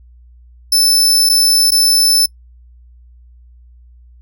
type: tone with dropouts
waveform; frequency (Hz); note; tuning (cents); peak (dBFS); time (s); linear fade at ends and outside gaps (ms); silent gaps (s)
sawtooth; 5274; E8; 0; -6; 0.72-2.26; 5; 1.292-1.296 / 1.707-1.718
effects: noise-tail reverb RT60 0.1 s tail -26 dB re dry + added 60 Hz sine -40 dBFS peak until 4.21 s